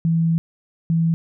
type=tone pair in turn; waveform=sine; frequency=164.81 / 164.81 Hz; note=E3 / E3; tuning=0 / 0 cents; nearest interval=unison; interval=0 cents; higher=neither; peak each=-15 dBFS; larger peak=neither; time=0.05-0.38 / 0.9-1.14 s; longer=first; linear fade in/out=0 ms; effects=none